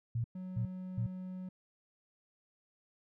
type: tone bursts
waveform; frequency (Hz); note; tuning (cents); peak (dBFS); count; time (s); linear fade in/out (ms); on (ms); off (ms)
sine; 116.54; A#2; 0; -31; 3; 0.15-1.066; 5; 92; 320
type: tone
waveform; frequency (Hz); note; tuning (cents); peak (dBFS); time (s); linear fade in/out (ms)
triangle; 184.8; F#3; -2; -38; 0.35-1.49; 5
effects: none